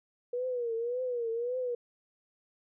sine tone with vibrato, 481.1 Hz, B4, 45 cents flat, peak -30 dBFS, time 0.33-1.75 s, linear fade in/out 5 ms, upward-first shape triangle, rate 1.8 Hz, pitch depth 120 cents each way, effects none

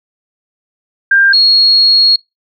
sine tone pair in turn, 1593 / 4305 Hz, G6 / C8, +27 / +49 cents, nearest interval octave + perfect fourth, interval 1722 cents, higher second, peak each -5 dBFS, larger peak neither, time 1.11-1.33 / 1.33-2.16 s, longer second, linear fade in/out 5 ms, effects noise-tail reverb RT60 0.2 s tail -23 dB re dry

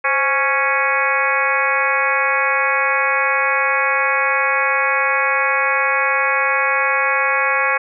harmonic tone with a mistuned harmonic, 277.2 Hz, C#4, in tune, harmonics 2 / 3 / 4 / 5 / 6 / 7 / 8 / 9, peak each -24 / -25 / -21 / -24 / -21 / -24 / -21 / -25 dBFS, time 0.04-7.78 s, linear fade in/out 10 ms, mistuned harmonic 2, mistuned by -85 cents, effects none

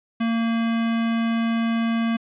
square tone with notch filter, 228.9 Hz, A#3, 31 cents flat, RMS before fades -22 dBFS, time 0.2-2.17 s, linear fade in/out 10 ms, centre 540 Hz, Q 1.4, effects resampled to 8000 Hz + 10-bit

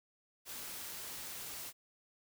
white noise, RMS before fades -45 dBFS, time 0.45-1.73 s, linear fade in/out 50 ms, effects none

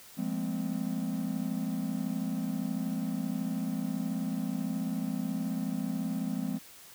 triangle tone cluster, 173.3 / 205.9 / 224.4 / 258.6 Hz, F3 / G#3 / A3 / C4, -13 / -15 / +34 / -20 cents, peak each -34 / -33 / -37 / -33 dBFS, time 0.17-6.59 s, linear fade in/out 20 ms, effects white hiss -52 dBFS RMS until 6.94 s

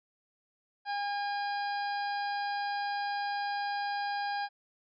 harmonic tone, 812 Hz, G#5, 39 cents flat, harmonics 1 / 2 / 3 / 4 / 5 / 6, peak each -32 / -38 / -48 / -50 / -48 / -45 dBFS, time 0.85-4.49 s, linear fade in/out 50 ms, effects none

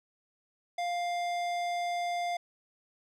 sine tone with tanh clipping, 700 Hz, F5, 4 cents sharp, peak -32 dBFS, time 0.78-2.37 s, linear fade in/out 5 ms, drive 17 dB, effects none

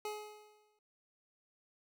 25% pulse tone with exponential decay, 422.3 Hz, G#4, 29 cents sharp, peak -33 dBFS, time 0.05-0.79 s, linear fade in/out 2 ms, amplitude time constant 160 ms, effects none

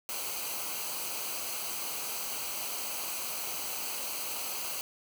white noise with comb filter, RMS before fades -36 dBFS, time 0.09-4.81 s, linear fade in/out 0 ms, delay 0.56 ms, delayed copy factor -0.65, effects none

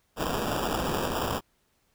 blue noise with sample-and-hold, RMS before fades -29 dBFS, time 0.16-1.41 s, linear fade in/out 50 ms, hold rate 2100 Hz, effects pink hiss -70 dBFS RMS until 1.94 s

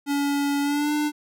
square tone with pitch glide, 284.1 to 298.1 Hz, C#4 to D4, +43 to +26 cents, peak -22 dBFS, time 0.06-1.12 s, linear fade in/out 50 ms, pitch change +83 cents, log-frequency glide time 0.62-0.92 s, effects none

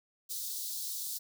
white high-pass noise, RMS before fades -38 dBFS, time 0.29-1.19 s, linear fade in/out 20 ms, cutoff 3700 Hz, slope 48 dB/octave, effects none

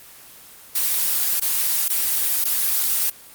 blue noise with dropouts, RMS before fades -20 dBFS, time 0.75-3.1 s, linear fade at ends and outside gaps 5 ms, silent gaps 1.399-1.419 / 1.882-1.899 / 2.442-2.452 s, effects white hiss -44 dBFS RMS until 3.34 s + Opus 24 kbps

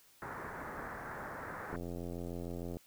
white low-pass noise, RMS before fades -44 dBFS, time 0.22-1.76 s, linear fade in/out 0 ms, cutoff 1800 Hz, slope 48 dB/octave
click train, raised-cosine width 2 ms, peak -29 dBFS, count 91, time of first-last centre 1.73-2.769 s, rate 86.6 Hz
effects white hiss -64 dBFS RMS until 2.86 s

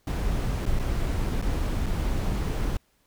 brown noise with dropouts, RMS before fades -26 dBFS, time 0.07-2.77 s, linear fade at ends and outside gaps 2 ms, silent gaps 0.656-0.662 / 0.791-0.795 / 1.416-1.423 / 1.861-1.864 s, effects pink hiss -67 dBFS RMS until 3.06 s

